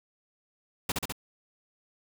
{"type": "noise with echo", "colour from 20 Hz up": "pink", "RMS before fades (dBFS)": -28, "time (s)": [0.89, 0.92], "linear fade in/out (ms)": 5, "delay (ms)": 68, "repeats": 3, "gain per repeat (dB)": -2, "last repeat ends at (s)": 1.124, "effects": []}